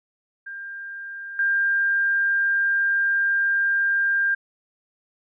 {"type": "tone with level steps", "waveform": "sine", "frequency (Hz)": 1597, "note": "G6", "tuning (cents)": 32, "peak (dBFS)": [-32, -18], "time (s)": [0.46, 4.35], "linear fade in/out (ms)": 10, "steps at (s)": 1.39, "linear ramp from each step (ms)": 2, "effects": []}